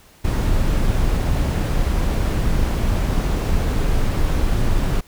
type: noise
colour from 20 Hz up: brown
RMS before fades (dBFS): -18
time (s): 0.24-5.01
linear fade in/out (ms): 10
effects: pink hiss -50 dBFS RMS until 5.07 s